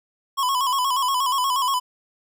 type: tone with vibrato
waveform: square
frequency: 1046.5 Hz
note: C6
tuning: in tune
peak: -20 dBFS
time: 0.37-1.8 s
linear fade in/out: 20 ms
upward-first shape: square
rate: 8.4 Hz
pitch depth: 78 cents each way
effects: none